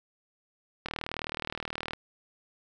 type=click train; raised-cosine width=0.3 ms; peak=-17 dBFS; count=43; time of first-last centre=0.86-1.934 s; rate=39.1 Hz; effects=none